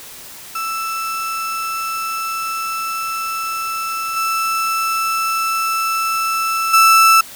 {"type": "tone with level steps", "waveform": "35% pulse", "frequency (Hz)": 1322, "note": "E6", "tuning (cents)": 5, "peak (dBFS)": [-19, -15, -6], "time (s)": [0.55, 7.21], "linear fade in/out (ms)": 5, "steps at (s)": [4.16, 6.73], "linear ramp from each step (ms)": 10, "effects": ["white hiss -36 dBFS RMS until 7.35 s"]}